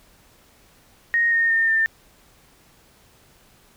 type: tone with pitch steps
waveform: sine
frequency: 1864.7 / 1841.2 / 1817.9 / 1794.9 Hz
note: A#6 / A#6 / A#6 / A6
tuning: 0 / -22 / -44 / +34 cents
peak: -16 dBFS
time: 1.14-1.86 s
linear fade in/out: 0 ms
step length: 180 ms
effects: pink hiss -55 dBFS RMS until 3.76 s